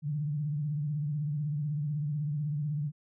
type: tone with vibrato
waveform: sine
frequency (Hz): 148.2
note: D3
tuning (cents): +16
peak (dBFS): -29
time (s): 0.02-2.92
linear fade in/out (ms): 50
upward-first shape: triangle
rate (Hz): 16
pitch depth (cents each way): 110
effects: none